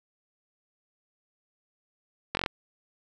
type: slowing click train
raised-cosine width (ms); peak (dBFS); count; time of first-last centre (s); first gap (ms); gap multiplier
0.3; -11; 6; 2.35-2.461; 21; 1.03
effects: 8-bit